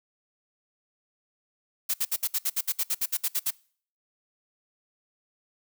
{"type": "noise bursts", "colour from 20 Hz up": "blue", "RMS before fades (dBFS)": -26, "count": 15, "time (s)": [1.89, 3.508], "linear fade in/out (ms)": 10, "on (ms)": 50, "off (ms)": 62, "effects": ["noise-tail reverb RT60 0.5 s tail -24 dB re dry"]}